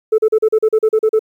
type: tone bursts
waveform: sine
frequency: 436.7 Hz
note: A4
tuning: 13 cents flat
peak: -7 dBFS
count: 11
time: 0.12-1.193 s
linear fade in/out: 10 ms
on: 63 ms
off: 38 ms
effects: tanh soft clip ceiling -7 dBFS + 8-bit

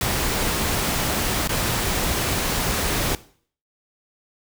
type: noise with dropouts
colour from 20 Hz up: pink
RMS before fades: -23 dBFS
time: 0.01-3.15 s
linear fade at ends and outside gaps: 1 ms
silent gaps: 1.475-1.492 s
effects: noise-tail reverb RT60 0.5 s tail -18 dB re dry

